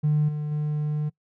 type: tone with level steps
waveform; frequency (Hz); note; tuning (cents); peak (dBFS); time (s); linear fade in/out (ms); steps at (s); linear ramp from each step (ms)
triangle; 150.2; D3; +39; -15 / -24 / -21; 0.03-1.1; 20; 0.28 / 0.51; 10
effects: noise-tail reverb RT60 0.1 s tail -23 dB re dry + tanh soft clip ceiling -15 dBFS